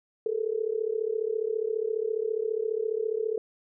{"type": "tone with amplitude modulation", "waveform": "sine", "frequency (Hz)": 440, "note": "A4", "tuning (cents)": 0, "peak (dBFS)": -22, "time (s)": [0.26, 3.38], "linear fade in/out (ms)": 2, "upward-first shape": "sine", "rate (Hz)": 34.7, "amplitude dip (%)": 90, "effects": []}